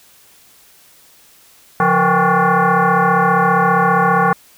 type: tone with frequency modulation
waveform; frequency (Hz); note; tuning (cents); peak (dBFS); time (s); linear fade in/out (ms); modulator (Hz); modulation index
sine; 176.5; F3; +19; -10; 1.8-4.33; 2; 318; 4.2
effects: white hiss -48 dBFS RMS until 4.57 s

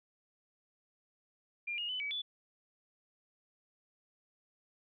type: tone with pitch steps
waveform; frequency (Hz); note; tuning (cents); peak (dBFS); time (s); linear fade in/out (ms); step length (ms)
sine; 2398 / 2861 / 3011 / 2280 / 3460; D7 / F7 / F#7 / C#7 / A7; +36 / +41 / +30 / +48 / -30; -35; 1.67-2.22; 10; 110
effects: none

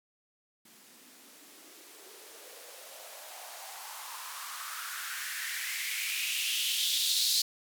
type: noise with band-pass filter sweep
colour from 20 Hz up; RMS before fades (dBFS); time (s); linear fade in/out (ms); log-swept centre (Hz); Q
violet; -36; 0.65-7.42; 5; 200 to 4300; 4.2
effects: none

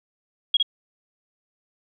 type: tone with echo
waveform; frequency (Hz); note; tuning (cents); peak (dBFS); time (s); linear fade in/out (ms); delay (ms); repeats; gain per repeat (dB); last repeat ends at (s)
sine; 3296; G#7; -14; -14; 0.54-0.57; 5; 58; 1; -3; 0.628
effects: none

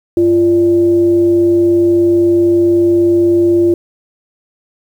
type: tone with frequency modulation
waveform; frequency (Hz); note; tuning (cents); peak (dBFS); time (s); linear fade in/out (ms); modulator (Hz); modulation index
sine; 344.6; F4; -23; -7; 0.17-3.74; 2; 247; 0.28
effects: 7-bit

